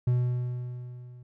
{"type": "tone with level ramp", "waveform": "triangle", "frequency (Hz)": 123.47, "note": "B2", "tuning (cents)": 0, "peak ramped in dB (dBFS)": [-18, -43], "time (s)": [0.07, 1.23], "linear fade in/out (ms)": 5, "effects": []}